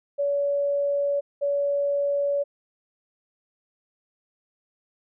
sine tone pair in turn, 568 / 568 Hz, C#5 / C#5, +42 / +42 cents, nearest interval unison, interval 0 cents, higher neither, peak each -21 dBFS, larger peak neither, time 0.18-1.21 / 1.41-2.44 s, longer neither, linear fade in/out 20 ms, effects none

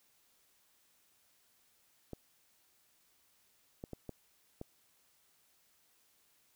clicks, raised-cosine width 2 ms, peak -29 dBFS, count 5, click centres 2.133 / 3.839 / 3.933 / 4.093 / 4.614 s, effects white hiss -71 dBFS RMS until 6.55 s

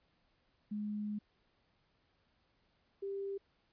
sine tone pair in turn, 209.1 / 394.7 Hz, G#3 / G4, +12 / +12 cents, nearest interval major seventh, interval 1100 cents, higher second, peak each -36 / -37 dBFS, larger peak first, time 0.71-1.19 / 3.02-3.38 s, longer first, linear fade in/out 10 ms, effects pink hiss -75 dBFS RMS until 3.72 s + resampled to 11025 Hz

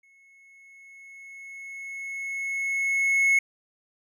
triangle tone with exponential growth, 2187 Hz, C#7, 24 cents flat, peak -15 dBFS, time 0.03-3.39 s, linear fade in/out 5 ms, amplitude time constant 730 ms, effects none

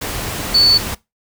sine tone in noise, 4469 Hz, C#8, 13 cents sharp, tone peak -8 dBFS, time 0.54-0.78 s, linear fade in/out 10 ms, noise pink, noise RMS -24 dBFS, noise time 0.01-0.95 s, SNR +13 dB, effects noise-tail reverb RT60 0.2 s tail -20 dB re dry

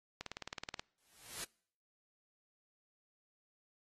click train, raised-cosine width 0.2 ms, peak -24 dBFS, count 12, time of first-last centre 0.21-0.795 s, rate 18.8 Hz
white noise with exponential growth, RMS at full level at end -40 dBFS, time 0.98-1.44 s, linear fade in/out 0 ms, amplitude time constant 100 ms
effects noise-tail reverb RT60 0.6 s tail -26 dB re dry + AAC 32 kbps

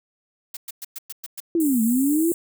blue noise bursts, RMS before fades -33 dBFS, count 7, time 0.54-1.403 s, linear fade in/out 5 ms, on 29 ms, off 110 ms
sine linear two-way sweep, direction down then up, 346.7 to 217.4 to 346.7 Hz, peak -17 dBFS, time 1.55-2.32 s, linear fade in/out 2 ms, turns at 1.82 s
pink high-pass noise, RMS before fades -31 dBFS, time 1.6-2.34 s, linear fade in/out 2 ms, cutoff 7300 Hz, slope 96 dB/octave
effects none

